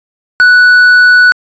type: tone with hard clipping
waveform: triangle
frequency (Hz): 1480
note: F#6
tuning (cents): 0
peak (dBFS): -3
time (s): 0.4-1.32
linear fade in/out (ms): 0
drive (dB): 7
effects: resampled to 16000 Hz